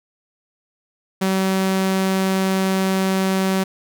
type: tone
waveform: sawtooth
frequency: 190.5 Hz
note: G3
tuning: 49 cents flat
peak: -13 dBFS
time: 1.21-3.64 s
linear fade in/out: 10 ms
effects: none